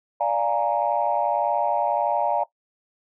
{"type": "chord", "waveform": "sine", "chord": "Bb dominant seventh", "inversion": "first", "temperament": "equal", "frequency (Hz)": [587.3, 698.5, 830.6, 932.3], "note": ["D5", "F5", "Ab5", "Bb5"], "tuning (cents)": [0, 0, 0, 0], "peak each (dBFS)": -25, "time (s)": [0.2, 2.44], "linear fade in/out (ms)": 10, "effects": ["noise-tail reverb RT60 0.1 s tail -17 dB re dry", "tanh soft clip ceiling -10 dBFS"]}